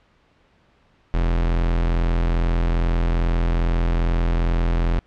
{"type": "tone", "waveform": "45% pulse", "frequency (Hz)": 42.41, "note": "E1", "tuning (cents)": 50, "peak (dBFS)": -17, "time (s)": [1.14, 4.99], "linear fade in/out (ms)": 0, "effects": ["pink hiss -59 dBFS RMS until 5.06 s", "low-pass 3000 Hz 12 dB/octave"]}